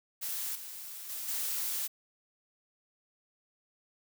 blue noise with level steps, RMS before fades -36 / -44 / -39 / -34 dBFS, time 0.21-1.88 s, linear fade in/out 20 ms, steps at 0.55 / 1.09 / 1.28 s, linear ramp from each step 5 ms, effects none

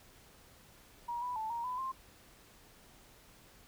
sine tone with pitch steps, 951 / 988 / 877 / 937 / 1002 / 1054 Hz, A#5 / B5 / A5 / A#5 / B5 / C6, +34 / 0 / -6 / +9 / +25 / +12 cents, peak -35 dBFS, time 1.08-1.92 s, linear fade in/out 10 ms, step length 140 ms, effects pink hiss -60 dBFS RMS until 3.67 s

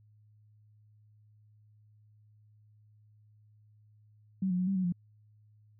sine tone with pitch steps, 190 / 180 / 182.9 / 194.6 / 185.7 / 175.7 Hz, F#3 / F#3 / F#3 / G3 / F#3 / F3, +46 / -47 / -20 / -12 / +7 / +11 cents, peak -27 dBFS, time 4.42-4.924 s, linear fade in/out 5 ms, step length 84 ms, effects added 106 Hz sine -59 dBFS peak until 5.79 s

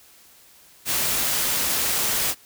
white noise, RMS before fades -23 dBFS, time 0.85-2.35 s, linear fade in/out 50 ms, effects white hiss -52 dBFS RMS until 2.45 s

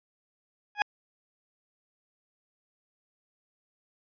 20% pulse tone with exponential growth, 830.6 Hz, G#5, in tune, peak -12 dBFS, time 0.75-0.82 s, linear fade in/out 1 ms, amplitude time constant 15 ms, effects resampled to 11025 Hz

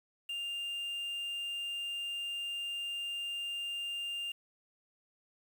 triangle tone with quantisation, 2800 Hz, F7, 4 cents sharp, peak -34 dBFS, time 0.29-4.32 s, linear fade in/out 5 ms, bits 9, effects none

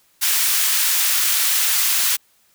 white high-pass noise, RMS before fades -18 dBFS, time 0.21-2.17 s, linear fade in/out 20 ms, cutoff 1400 Hz, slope 12 dB/octave, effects white hiss -59 dBFS RMS until 2.54 s

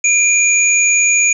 sine tone pair together, 2399 / 6785 Hz, D7 / G#8, +36 / +36 cents, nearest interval octave + tritone, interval 1800 cents, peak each -12 dBFS, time 0.04-1.33 s, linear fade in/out 5 ms, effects none

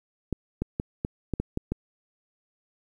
clicks, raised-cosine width 3 ms, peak -14 dBFS, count 8, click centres 0.327 / 0.62 / 0.799 / 1.049 / 1.337 / 1.4 / 1.574 / 1.72 s, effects 9-bit

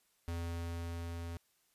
square tone with level ramp, 84.7 Hz, E2, 48 cents sharp, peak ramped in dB -37 to -41 dBFS, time 0.28-1.37 s, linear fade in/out 0 ms, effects white hiss -74 dBFS RMS until 1.74 s + resampled to 32000 Hz

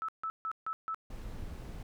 sine tone bursts, 1309 Hz, E6, 13 cents flat, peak -33 dBFS, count 5, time 0.02-0.945 s, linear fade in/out 0 ms, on 65 ms, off 150 ms
brown noise, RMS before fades -42 dBFS, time 1.1-1.83 s, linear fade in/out 5 ms
effects none

